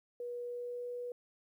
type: tone with pitch glide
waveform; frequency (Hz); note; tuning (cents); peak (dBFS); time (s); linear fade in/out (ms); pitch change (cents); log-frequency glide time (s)
sine; 484 to 487.9; B4 to B4; -35 to -21; -38; 0.2-1.12; 2; +14; 0.42-0.88
effects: 12-bit